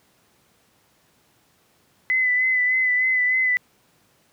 sine tone with vibrato, 2015 Hz, B6, 34 cents sharp, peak -17 dBFS, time 2.1-3.57 s, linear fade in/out 0 ms, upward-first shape sine, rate 3.3 Hz, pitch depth 28 cents each way, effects pink hiss -61 dBFS RMS until 4.32 s + high-pass 100 Hz 12 dB/octave

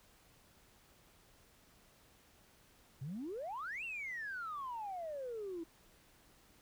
sine exponential two-way sweep, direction up then down, 123.1 to 2794 to 320.6 Hz, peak -39 dBFS, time 3.01-5.64 s, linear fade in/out 10 ms, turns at 3.84 s, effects tanh soft clip ceiling -36 dBFS + pink hiss -66 dBFS RMS until 6.61 s

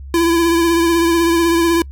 square tone with vibrato, 336.4 Hz, E4, 35 cents sharp, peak -12 dBFS, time 0.14-1.82 s, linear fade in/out 2 ms, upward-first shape triangle, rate 16 Hz, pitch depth 38 cents each way, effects noise-tail reverb RT60 0.1 s tail -26 dB re dry + added 68 Hz sine -29 dBFS peak until 1.91 s

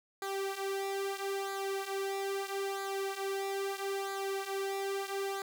sawtooth tone with flanger, 392 Hz, G4, in tune, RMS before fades -36 dBFS, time 0.22-5.42 s, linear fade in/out 2 ms, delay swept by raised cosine 0.35 to 4.45 ms, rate 0.77 Hz, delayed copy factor -0.75, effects none

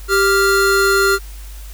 square tone pair together, 391.8 / 1396.9 Hz, G4 / F6, -1 / 0 cents, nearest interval octave + minor seventh, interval 2201 cents, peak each -15 dBFS, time 0.08-1.19 s, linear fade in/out 50 ms, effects added 50 Hz sine -30 dBFS peak until 1.73 s + white hiss -42 dBFS RMS until 1.73 s

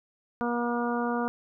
harmonic tone, 239 Hz, A#3, 43 cents sharp, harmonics 1 / 2 / 3 / 4 / 5 / 6, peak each -29 / -32 / -34 / -35 / -36 / -37 dBFS, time 0.41-1.28 s, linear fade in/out 0 ms, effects none

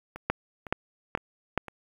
two click trains, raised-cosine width 0.5 ms, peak -9 / -24 dBFS, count 4 / 4, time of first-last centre 0.3-1.577 / 0.16-1.683 s, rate 2.35 / 1.97 Hz, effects 8-bit

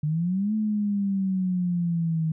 sine exponential two-way sweep, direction up then down, 146.83 to 217.8 to 157.7 Hz, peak -22 dBFS, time 0.03-2.32 s, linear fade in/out 5 ms, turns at 0.54 s, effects none

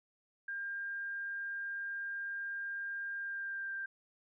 sine tone with pitch glide, 1602 to 1581.8 Hz, G6 to G6, +37 to +15 cents, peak -37 dBFS, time 0.48-3.86 s, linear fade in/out 5 ms, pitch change -22 cents, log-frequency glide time 3.18-3.73 s, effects none

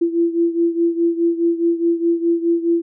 sine beating tone pair, 336.6 / 341.4 Hz, E4 / F4, +36 / -39 cents, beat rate 4.8 Hz, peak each -16 / -20 dBFS, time 0.01-2.82 s, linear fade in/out 10 ms, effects none

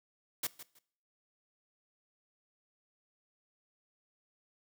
white noise with echo, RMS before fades -34 dBFS, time 0.43-0.47 s, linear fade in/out 5 ms, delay 160 ms, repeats 2, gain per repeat -14 dB, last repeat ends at 0.79 s, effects noise-tail reverb RT60 0.6 s tail -21 dB re dry + high-pass 100 Hz 12 dB/octave

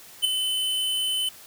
square tone with ADSR envelope, 3035 Hz, F#7, 43 cents sharp, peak -16 dBFS, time 0.22-1.29 s, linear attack 29 ms, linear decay 5 ms, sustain -8 dB, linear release 4 ms, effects white hiss -47 dBFS RMS until 1.46 s

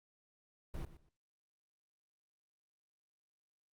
brown noise with echo, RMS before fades -41 dBFS, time 0.74-0.85 s, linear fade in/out 2 ms, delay 120 ms, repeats 2, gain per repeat -14 dB, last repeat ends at 1.09 s, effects Opus 24 kbps

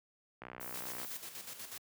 click train, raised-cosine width 0.5 ms, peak -30 dBFS, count 40, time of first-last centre 0.42-1.048 s, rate 62.1 Hz
violet noise, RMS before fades -45 dBFS, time 0.6-1.18 s, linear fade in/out 10 ms
white noise with tremolo, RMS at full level -45 dBFS, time 0.74-1.78 s, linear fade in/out 2 ms, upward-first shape square, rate 8.2 Hz, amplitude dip 55%
effects high-pass 100 Hz 12 dB/octave

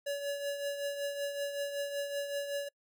square tone with tremolo, 568 Hz, C#5, 42 cents sharp, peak -32 dBFS, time 0.06-2.69 s, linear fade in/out 10 ms, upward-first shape triangle, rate 5.3 Hz, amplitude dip 60%, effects noise-tail reverb RT60 0.1 s tail -26 dB re dry

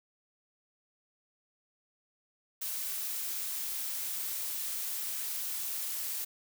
blue noise, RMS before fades -36 dBFS, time 2.61-6.25 s, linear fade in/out 10 ms, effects none

